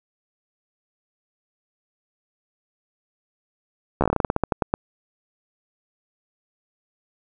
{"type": "slowing click train", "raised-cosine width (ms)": 1, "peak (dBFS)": -5, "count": 16, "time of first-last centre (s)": [4.01, 4.739], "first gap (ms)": 13, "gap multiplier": 1.17, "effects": []}